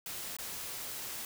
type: noise with dropouts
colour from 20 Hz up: white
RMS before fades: -41 dBFS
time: 0.06-1.25 s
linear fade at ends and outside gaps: 1 ms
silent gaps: 0.367-0.386 s
effects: none

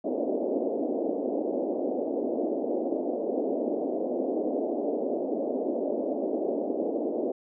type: band-pass noise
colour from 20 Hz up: pink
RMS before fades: -29 dBFS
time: 0.04-7.32 s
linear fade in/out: 10 ms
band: 250 to 660 Hz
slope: 48 dB/octave
effects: none

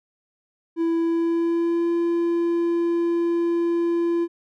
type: tone with pitch glide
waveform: triangle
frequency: 332 to 340.3 Hz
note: E4 to F4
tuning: +12 to -45 cents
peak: -17 dBFS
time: 0.76-4.28 s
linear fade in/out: 50 ms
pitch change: +43 cents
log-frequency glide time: 0.97-1.91 s
effects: none

